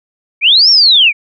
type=linear two-way sweep; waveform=sine; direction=up then down; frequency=2217 to 5588 to 2217 Hz; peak=-4 dBFS; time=0.41-1.13 s; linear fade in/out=50 ms; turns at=0.7 s; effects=none